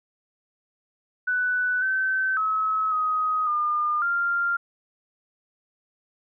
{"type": "tone with pitch steps", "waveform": "sine", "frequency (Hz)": [1491, 1537, 1287, 1256, 1209, 1393], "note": ["F#6", "G6", "E6", "D#6", "D6", "F6"], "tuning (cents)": [13, -35, -42, 16, 50, -5], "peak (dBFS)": -21, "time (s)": [1.27, 4.57], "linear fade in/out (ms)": 10, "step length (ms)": 550, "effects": []}